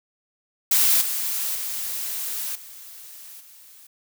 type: noise with level steps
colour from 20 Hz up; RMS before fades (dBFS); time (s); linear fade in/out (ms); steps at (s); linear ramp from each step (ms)
blue; -18 / -26 / -29 / -42 / -48; 0.71-3.87; 5; 1.01 / 1.55 / 2.55 / 3.4; 5
effects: none